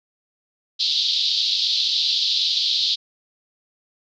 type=band-pass noise; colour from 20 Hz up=pink; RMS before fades=-21 dBFS; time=0.79-2.96 s; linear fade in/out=20 ms; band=3500 to 4600 Hz; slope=48 dB/octave; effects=none